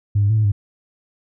sine tone with pitch steps, 102.5 / 101.5 / 109.9 / 107.8 / 101.4 Hz, G#2 / G#2 / A2 / A2 / G#2, -22 / -39 / -2 / -35 / -41 cents, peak -12 dBFS, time 0.15-0.52 s, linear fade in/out 10 ms, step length 74 ms, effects tanh soft clip ceiling -9 dBFS

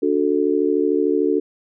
sine chord, D major, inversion none, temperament just, 293.7 / 367.1 / 440.5 Hz, D4 / F#4 / A4, 0 / -14 / +2 cents, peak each -20 dBFS, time 0.02-1.4 s, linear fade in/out 10 ms, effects none

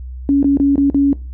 sine tone with dropouts, 280 Hz, C#4, 18 cents sharp, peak -9 dBFS, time 0.29-1.13 s, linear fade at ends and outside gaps 1 ms, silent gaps 0.429-0.444 / 0.572-0.599 / 0.757-0.779 / 0.9-0.945 s, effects noise-tail reverb RT60 0.3 s tail -19 dB re dry + added 63 Hz sine -26 dBFS peak until 1.33 s

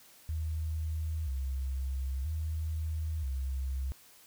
sine tone with vibrato, 72.4 Hz, D2, 24 cents flat, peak -31 dBFS, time 0.29-3.92 s, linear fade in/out 0 ms, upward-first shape square, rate 0.51 Hz, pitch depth 150 cents each way, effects white hiss -58 dBFS RMS until 4.26 s

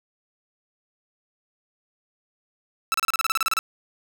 sawtooth tone bursts, 1318.5 Hz, E6, in tune, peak -16 dBFS, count 13, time 2.92-3.59 s, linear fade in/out 0 ms, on 22 ms, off 32 ms, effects none

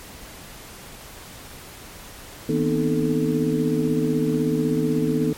sine tone cluster, 158 / 240.9 / 257 / 308.3 / 438.4 Hz, D#3 / B3 / C4 / D#4 / A4, +27 / -43 / -31 / -16 / -6 cents, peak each -25 dBFS, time 2.49-5.33 s, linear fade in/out 2 ms, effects pink hiss -41 dBFS RMS until 5.37 s + MP3 64 kbps

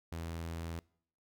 sawtooth tone, 83 Hz, E2, 12 cents sharp, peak -35 dBFS, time 0.12-0.79 s, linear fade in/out 0 ms, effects noise-tail reverb RT60 0.6 s tail -24 dB re dry

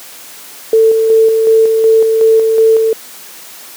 sine tone with tremolo, 445.6 Hz, A4, 22 cents sharp, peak -4 dBFS, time 0.73-2.93 s, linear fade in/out 2 ms, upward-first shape square, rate 2.7 Hz, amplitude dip 35%, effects white hiss -33 dBFS RMS until 3.76 s + high-pass 200 Hz 12 dB/octave

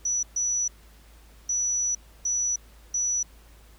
sine tone bursts at uneven times, 5910 Hz, F#8, 3 cents flat, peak -23 dBFS, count 5, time 0.05-0.23 / 0.36-0.68 / 1.49-1.95 / 2.25-2.56 / 2.94-3.23 s, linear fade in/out 5 ms, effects added 54 Hz sine -50 dBFS peak until 3.78 s + pink hiss -57 dBFS RMS until 3.78 s

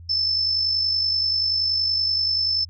sine tone with amplitude modulation, 5274 Hz, E8, in tune, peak -17 dBFS, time 0.09-2.65 s, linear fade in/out 10 ms, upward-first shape sine, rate 50.5 Hz, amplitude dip 45%, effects added 85 Hz sine -39 dBFS peak until 2.69 s

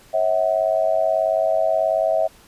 sine tone with amplitude modulation, 648 Hz, E5, 30 cents flat, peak -12 dBFS, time 0.13-2.28 s, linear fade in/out 20 ms, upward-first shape sine, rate 98.5 Hz, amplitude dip 95%, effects pink hiss -50 dBFS RMS until 2.47 s + resampled to 32000 Hz

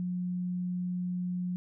sine tone, 179.6 Hz, F3, 49 cents sharp, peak -30 dBFS, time 0-1.56 s, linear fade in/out 0 ms, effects none

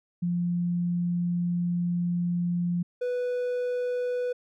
sine / triangle tone pair in turn, 174.61 / 493.9 Hz, F3 / B4, 0 / 0 cents, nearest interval octave + tritone, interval 1800 cents, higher second, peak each -24 dBFS, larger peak neither, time 0.22-2.83 / 3.01-4.33 s, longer first, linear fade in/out 10 ms, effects none

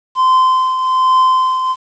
triangle tone with tremolo, 1033 Hz, C6, 22 cents flat, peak -5 dBFS, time 0.15-1.76 s, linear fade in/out 50 ms, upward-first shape triangle, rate 1.2 Hz, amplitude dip 60%, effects resampled to 16000 Hz + 7-bit

